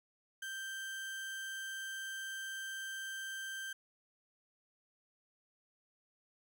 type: tone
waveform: 35% pulse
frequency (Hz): 1568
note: G6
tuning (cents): 0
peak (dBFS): -39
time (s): 0.42-3.73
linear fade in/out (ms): 5
effects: none